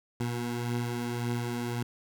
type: beating tone pair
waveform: 20% pulse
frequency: 119.6 / 121.4 Hz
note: A#2 / B2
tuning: +45 / -29 cents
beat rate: 1.8 Hz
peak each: -26 / -33 dBFS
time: 0.2-1.83 s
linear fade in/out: 5 ms
effects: none